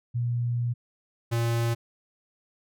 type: tone pair in turn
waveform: sine / square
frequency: 120 / 116.72 Hz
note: B2 / A#2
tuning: -49 / +3 cents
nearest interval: unison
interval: 48 cents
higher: first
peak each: -24 dBFS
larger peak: neither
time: 0.14-0.74 / 1.31-1.75 s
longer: first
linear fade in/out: 20 ms
effects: none